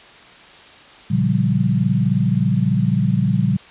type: chord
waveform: sine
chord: G half-diminished seventh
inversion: first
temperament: just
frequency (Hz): 117.6 / 141.12 / 176.4 / 196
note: Bb2 / Db3 / F3 / G3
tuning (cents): +16 / +31 / +18 / 0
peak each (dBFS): -20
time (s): 1.1-3.57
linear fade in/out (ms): 10
effects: white hiss -43 dBFS RMS until 3.7 s + resampled to 8000 Hz